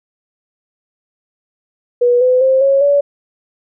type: tone with pitch steps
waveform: sine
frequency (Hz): 486.3 / 506.1 / 526.7 / 548.1 / 570.3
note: B4 / B4 / C5 / C#5 / C#5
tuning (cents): -27 / +42 / +11 / -20 / +49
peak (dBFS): -8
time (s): 2.01-3.01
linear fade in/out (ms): 10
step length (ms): 200
effects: none